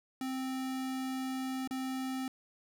square tone with dropouts, 261.6 Hz, C4, in tune, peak -35 dBFS, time 0.21-2.28 s, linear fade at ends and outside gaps 2 ms, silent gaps 1.675-1.709 s, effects none

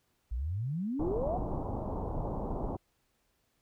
sine exponential sweep, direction up, 53.1 to 774 Hz, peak -31 dBFS, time 0.31-1.38 s, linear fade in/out 10 ms
pink low-pass noise, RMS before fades -35 dBFS, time 0.99-2.77 s, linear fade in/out 10 ms, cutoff 1000 Hz, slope 48 dB/octave
effects pink hiss -75 dBFS RMS until 3.61 s

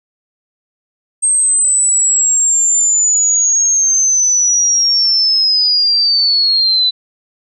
sine linear sweep, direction down, 8410 to 3975 Hz, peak -9 dBFS, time 1.22-6.91 s, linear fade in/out 20 ms, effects none

